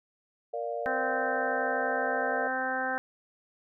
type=chord; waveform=sine; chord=Bb major; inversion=none; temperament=equal; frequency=466.2 / 587.3 / 698.5 Hz; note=Bb4 / D5 / F5; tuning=0 / 0 / 0 cents; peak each=-35 dBFS; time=0.53-2.48 s; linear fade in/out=10 ms
type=harmonic tone; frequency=259.4 Hz; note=C4; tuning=15 cents flat; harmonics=1 / 2 / 3 / 4 / 5 / 6 / 7; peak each=-39 / -36 / -33 / -41 / -40 / -32 / -39 dBFS; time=0.86-2.98 s; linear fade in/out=0 ms
effects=none